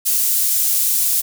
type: high-pass noise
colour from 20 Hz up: pink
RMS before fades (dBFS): -17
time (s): 0.05-1.22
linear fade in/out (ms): 20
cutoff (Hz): 10000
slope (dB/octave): 12
effects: none